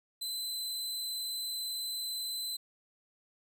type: tone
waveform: sawtooth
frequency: 4039 Hz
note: B7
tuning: 38 cents sharp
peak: -32 dBFS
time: 0.21-2.57 s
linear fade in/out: 10 ms
effects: none